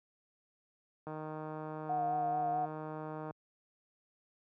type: click train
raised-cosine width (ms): 1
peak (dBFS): -29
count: 348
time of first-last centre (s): 1.07-3.309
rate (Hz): 155
type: tone with vibrato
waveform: sine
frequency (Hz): 724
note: F#5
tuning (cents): -38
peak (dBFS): -31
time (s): 1.89-2.66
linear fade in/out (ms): 10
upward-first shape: sine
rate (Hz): 4.6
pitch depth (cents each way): 36
effects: high-pass 80 Hz 12 dB/octave